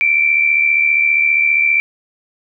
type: tone pair together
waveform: sine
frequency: 2274 / 2349 Hz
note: C#7 / D7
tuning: +44 / 0 cents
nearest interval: minor second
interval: 56 cents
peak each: -19 / -11 dBFS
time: 0.01-1.8 s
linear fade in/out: 0 ms
effects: none